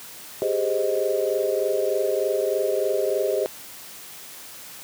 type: chord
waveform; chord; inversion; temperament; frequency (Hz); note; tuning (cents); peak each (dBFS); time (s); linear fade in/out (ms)
sine; Ab major seventh; third; equal; 392 / 415.3 / 523.3 / 622.3; G4 / Ab4 / C5 / Eb5; 0 / 0 / 0 / 0; -26; 0.42-3.46; 0
effects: white hiss -41 dBFS RMS until 4.83 s + high-pass 100 Hz 12 dB/octave